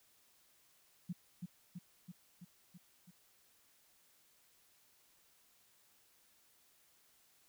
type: tone with echo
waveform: sine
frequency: 177.5 Hz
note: F3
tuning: 28 cents sharp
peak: -37 dBFS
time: 1.09-1.13 s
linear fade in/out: 10 ms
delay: 330 ms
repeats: 6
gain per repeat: -3 dB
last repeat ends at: 3.11 s
effects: white hiss -70 dBFS RMS until 7.48 s